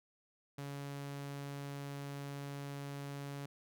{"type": "tone", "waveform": "sawtooth", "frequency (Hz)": 141.1, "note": "C#3", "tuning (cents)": 31, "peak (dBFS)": -38, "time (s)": [0.58, 3.46], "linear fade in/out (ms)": 5, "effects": []}